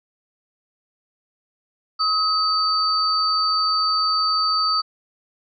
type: tone pair together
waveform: sine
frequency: 1268 / 4587 Hz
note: D#6 / D8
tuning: +32 / -42 cents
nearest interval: octave + minor seventh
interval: 2226 cents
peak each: -20 dBFS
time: 1.99-4.82 s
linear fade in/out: 20 ms
effects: none